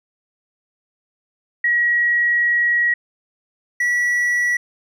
sine / triangle tone pair in turn, 1910 / 1942.3 Hz, A#6 / B6, +42 / -29 cents, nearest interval unison, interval 29 cents, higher second, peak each -14 dBFS, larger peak neither, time 1.64-2.94 / 3.8-4.57 s, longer first, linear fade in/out 5 ms, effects none

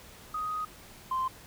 sine tone pair in turn, 1250 / 1041.8 Hz, D#6 / C6, +8 / -8 cents, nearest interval minor third, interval 316 cents, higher first, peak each -30 / -26 dBFS, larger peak second, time 0.34-0.65 / 1.11-1.28 s, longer first, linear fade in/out 5 ms, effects tanh soft clip ceiling -23 dBFS + pink hiss -51 dBFS RMS until 1.46 s

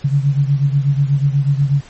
sine beating tone pair, 138.59 / 146.79 Hz, C#3 / D3, 0 / 0 cents, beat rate 8.2 Hz, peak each -13 / -17 dBFS, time 0.04-1.81 s, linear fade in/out 10 ms, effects pink hiss -43 dBFS RMS until 1.89 s + MP3 32 kbps

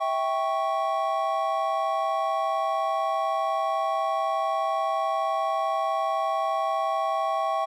triangle chord, C# diminished, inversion first, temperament equal with one note detuned, 652.4 / 784 / 1108.7 Hz, E5 / G5 / C#6, -18 / 0 / 0 cents, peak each -26 dBFS, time 0-7.66 s, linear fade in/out 20 ms, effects none

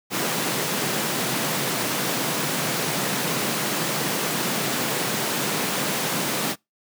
pink high-pass noise, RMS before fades -25 dBFS, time 0.1-6.56 s, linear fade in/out 50 ms, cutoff 130 Hz, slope 48 dB/octave, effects noise-tail reverb RT60 0.2 s tail -26 dB re dry

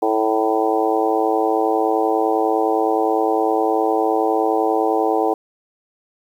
harmonic tone with a mistuned harmonic, 109.8 Hz, A2, 3 cents flat, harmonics 3 / 4 / 5 / 6 / 7 / 8 / 9, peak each -22 / -20 / -25 / -27 / -20 / -28 / -29 dBFS, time 0.02-5.34 s, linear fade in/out 5 ms, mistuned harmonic 8, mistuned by +33 cents, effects 8-bit

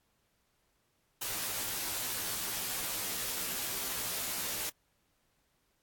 white noise with comb filter, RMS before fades -36 dBFS, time 1.21-4.7 s, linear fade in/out 10 ms, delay 14 ms, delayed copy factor -0.95, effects pink hiss -75 dBFS RMS until 5.82 s + AAC 64 kbps

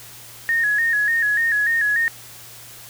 sine tone with vibrato, 1760 Hz, A6, in tune, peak -16 dBFS, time 0.49-2.08 s, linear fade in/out 0 ms, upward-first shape square, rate 3.4 Hz, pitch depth 77 cents each way, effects added 117 Hz sine -50 dBFS peak until 2.89 s + white hiss -41 dBFS RMS until 2.89 s

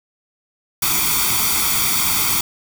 white noise with comb filter, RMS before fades -18 dBFS, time 0.82-2.41 s, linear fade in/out 5 ms, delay 0.87 ms, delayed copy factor +0.8, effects none

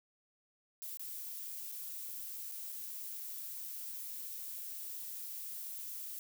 violet noise with dropouts, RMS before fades -44 dBFS, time 0.82-6.19 s, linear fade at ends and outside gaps 0 ms, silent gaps 0.972-0.995 / 1.717-1.722 / 2.515-2.519 / 2.72-2.724 s, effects none

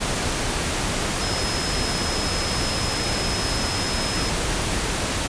sine tone in noise, 5140 Hz, E8, 45 cents flat, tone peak -29 dBFS, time 1.2-4.31 s, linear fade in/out 20 ms, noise pink, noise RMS -24 dBFS, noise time 0-5.28 s, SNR -8 dB, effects resampled to 22050 Hz

